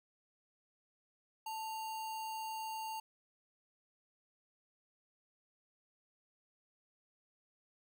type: tone with sample-and-hold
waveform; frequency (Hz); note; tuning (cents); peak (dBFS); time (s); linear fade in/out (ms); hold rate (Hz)
sine; 884; A5; +8; -39; 1.46-3; 5; 3675
effects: none